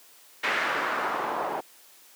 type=noise with low-pass filter sweep; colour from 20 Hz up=white; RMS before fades=-28 dBFS; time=0.43-1.61 s; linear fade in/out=10 ms; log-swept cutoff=2100 to 770 Hz; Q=1.8; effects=white hiss -54 dBFS RMS until 2.15 s + high-pass 300 Hz 12 dB/octave